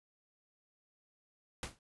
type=noise with exponential decay; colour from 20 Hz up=pink; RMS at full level=-36 dBFS; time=1.63-1.79 s; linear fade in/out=2 ms; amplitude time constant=33 ms; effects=resampled to 24000 Hz